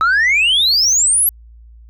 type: exponential sweep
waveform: sine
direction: up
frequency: 1270 to 11840 Hz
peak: -8 dBFS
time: 0.01-1.29 s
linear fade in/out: 0 ms
effects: tanh soft clip ceiling -9 dBFS + added 57 Hz sine -38 dBFS peak until 1.89 s